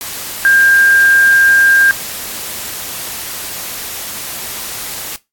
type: tone in noise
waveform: sine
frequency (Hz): 1600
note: G6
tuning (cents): +35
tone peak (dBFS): -6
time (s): 0.45-1.91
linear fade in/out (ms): 0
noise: white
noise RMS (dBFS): -24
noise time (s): 0.01-5.16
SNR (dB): +15
effects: noise-tail reverb RT60 0.2 s tail -18 dB re dry + AAC 64 kbps